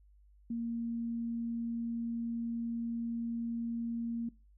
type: tone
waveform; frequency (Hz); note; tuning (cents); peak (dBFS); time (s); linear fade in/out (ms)
sine; 232.6; A#3; -4; -33; 0.5-4.29; 5
effects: noise-tail reverb RT60 0.3 s tail -21 dB re dry + added 50 Hz sine -59 dBFS peak until 4.57 s